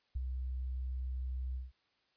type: tone with ADSR envelope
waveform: sine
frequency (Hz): 63.8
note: C2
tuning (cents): -43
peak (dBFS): -31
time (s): 0.15-1.72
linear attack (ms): 11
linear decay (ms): 23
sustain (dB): -4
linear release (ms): 170
effects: white hiss -75 dBFS RMS until 2.16 s + resampled to 11025 Hz